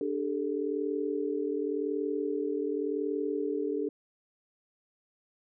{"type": "chord", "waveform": "sine", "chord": "D suspended fourth", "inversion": "none", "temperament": "equal with one note detuned", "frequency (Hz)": [293.7, 399.1, 440], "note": ["D4", "G4", "A4"], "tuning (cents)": [0, 31, 0], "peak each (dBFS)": -33, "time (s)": [0.01, 3.89], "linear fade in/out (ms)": 2, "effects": []}